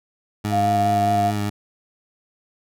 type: tone with vibrato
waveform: 20% pulse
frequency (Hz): 103.7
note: G#2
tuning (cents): -2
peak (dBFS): -17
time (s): 0.44-1.5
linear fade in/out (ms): 10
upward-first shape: sine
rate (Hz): 4.8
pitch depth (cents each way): 22
type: tone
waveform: sine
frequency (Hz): 703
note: F5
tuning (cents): +11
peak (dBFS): -17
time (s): 0.5-1.33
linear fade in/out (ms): 50
effects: none